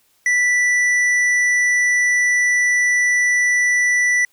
sine tone with hard clipping, 1970 Hz, B6, 5 cents flat, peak -15 dBFS, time 0.26-4.25 s, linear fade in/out 2 ms, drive 7 dB, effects white hiss -60 dBFS RMS until 4.32 s

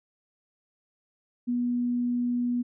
sine tone, 243.3 Hz, B3, 26 cents flat, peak -24 dBFS, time 1.47-2.63 s, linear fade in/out 20 ms, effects none

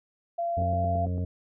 sine tone, 684 Hz, F5, 36 cents flat, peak -26 dBFS, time 0.38-1.06 s, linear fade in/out 10 ms
harmonic tone, 89.8 Hz, F2, 49 cents sharp, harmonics 1 / 2 / 3 / 5 / 6 / 7, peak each -27 / -35 / -40 / -43 / -46 / -46 dBFS, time 0.57-1.25 s, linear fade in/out 5 ms
click train, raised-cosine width 2 ms, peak -26 dBFS, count 6, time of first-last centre 0.62-1.18 s, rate 8.93 Hz
effects none

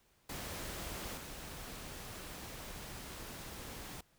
pink noise with level steps, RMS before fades -43 / -47 dBFS, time 0.29-4.01 s, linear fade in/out 5 ms, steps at 1.17 s, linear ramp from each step 5 ms, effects pink hiss -71 dBFS RMS until 4.18 s

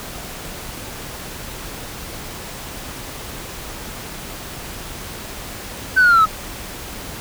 sine linear sweep, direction down, 1543 to 1261 Hz, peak -7 dBFS, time 5.96-6.26 s, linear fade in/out 20 ms, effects tanh soft clip ceiling -7 dBFS + pink hiss -32 dBFS RMS until 7.2 s

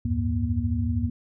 sine tone cluster, 76.8 / 91.8 / 104.9 / 238.1 Hz, D#2 / F#2 / G#2 / A#3, -22 / -13 / +18 / +37 cents, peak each -28 dBFS, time 0.05-1.1 s, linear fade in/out 5 ms, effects none

